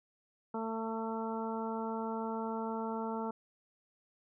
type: harmonic tone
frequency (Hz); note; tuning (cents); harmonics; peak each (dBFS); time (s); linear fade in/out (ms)
223.9; A3; +30; 1 / 2 / 3 / 4 / 5 / 6; -38 / -40 / -45 / -40 / -49 / -46; 0.54-3.31; 5
effects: none